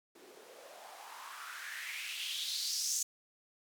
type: noise with band-pass filter sweep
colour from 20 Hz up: blue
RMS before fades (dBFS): -41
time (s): 0.15-3.03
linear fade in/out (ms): 5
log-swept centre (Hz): 330 to 6800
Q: 4.2
effects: none